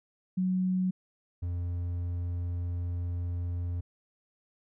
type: tone pair in turn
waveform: sine / triangle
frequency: 185 / 87.48 Hz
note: F#3 / F2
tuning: 0 / +3 cents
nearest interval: octave + minor second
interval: 1297 cents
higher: first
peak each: -25 / -28 dBFS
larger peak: first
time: 0.37-0.91 / 1.42-3.81 s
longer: second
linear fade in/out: 10 ms
effects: none